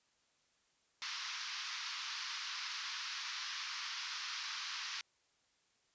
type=band-pass noise; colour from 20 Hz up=white; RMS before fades=-43 dBFS; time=1.02-5.01 s; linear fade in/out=0 ms; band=1000 to 5700 Hz; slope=48 dB/octave; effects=white hiss -75 dBFS RMS until 5.94 s + resampled to 16000 Hz